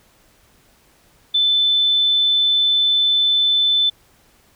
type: tone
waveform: sine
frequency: 3520 Hz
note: A7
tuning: in tune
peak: -13 dBFS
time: 1.34-3.9 s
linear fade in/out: 10 ms
effects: pink hiss -55 dBFS RMS until 4.55 s